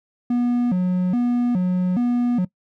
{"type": "tone with vibrato", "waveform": "triangle", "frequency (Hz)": 210, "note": "G#3", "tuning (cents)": 19, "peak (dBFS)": -15, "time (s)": [0.3, 2.45], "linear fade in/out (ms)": 5, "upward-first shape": "square", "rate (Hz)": 1.2, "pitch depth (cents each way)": 250, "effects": ["noise-tail reverb RT60 0.1 s tail -21 dB re dry"]}